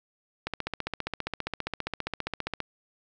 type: click train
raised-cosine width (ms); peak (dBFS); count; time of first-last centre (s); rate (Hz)
0.3; -14; 33; 0.47-2.603; 15
effects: none